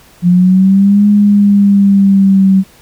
sine linear two-way sweep, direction up then down, 174.61 to 206.7 to 190.6 Hz, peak -4 dBFS, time 0.22-2.64 s, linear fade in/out 50 ms, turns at 1.07 s, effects pink hiss -43 dBFS RMS until 2.81 s

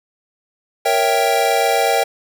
square chord, A# diminished seventh, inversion none, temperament equal, 466.2 / 554.4 / 659.3 / 784 Hz, A#4 / C#5 / E5 / G5, 0 / 0 / 0 / 0 cents, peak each -21 / -22 / -21 / -18 dBFS, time 0.85-2.04 s, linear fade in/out 10 ms, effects none

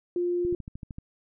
sine tone, 351.9 Hz, F4, 13 cents sharp, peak -24 dBFS, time 0.16-0.55 s, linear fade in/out 2 ms
click train, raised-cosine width 5 ms, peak -26 dBFS, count 8, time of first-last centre 0.45-0.984 s, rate 13.1 Hz
effects none

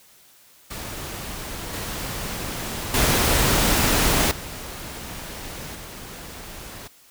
pink noise with level steps, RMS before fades -33 / -30 / -19 / -35 / -38 dBFS, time 0.7-6.88 s, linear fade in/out 10 ms, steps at 1.73 / 2.94 / 4.31 / 5.75 s, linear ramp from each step 2 ms, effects white hiss -53 dBFS RMS until 7.1 s

